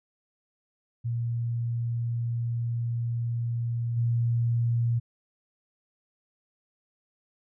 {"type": "tone with level steps", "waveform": "sine", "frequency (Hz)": 117.7, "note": "A#2", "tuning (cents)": 17, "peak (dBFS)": [-26, -22], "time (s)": [1.04, 5], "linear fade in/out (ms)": 20, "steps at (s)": 3.96, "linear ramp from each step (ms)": 20, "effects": []}